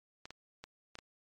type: clicks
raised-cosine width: 0.2 ms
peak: -28 dBFS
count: 5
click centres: 0.255 / 0.306 / 0.64 / 0.954 / 0.988 s
effects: MP3 48 kbps